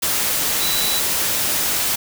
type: tone in noise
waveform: sine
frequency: 3951 Hz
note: B7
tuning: in tune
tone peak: -23 dBFS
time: 0.61-1 s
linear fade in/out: 10 ms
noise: white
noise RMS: -20 dBFS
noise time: 0.02-1.96 s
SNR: -6 dB
effects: none